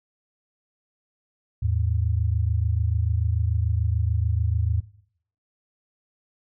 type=tone pair together; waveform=sine; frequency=80.2 / 107.05 Hz; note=E2 / A2; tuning=-47 / -47 cents; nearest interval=perfect fourth; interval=500 cents; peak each=-23 dBFS; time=1.62-4.81 s; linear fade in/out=10 ms; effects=noise-tail reverb RT60 0.6 s tail -17 dB re dry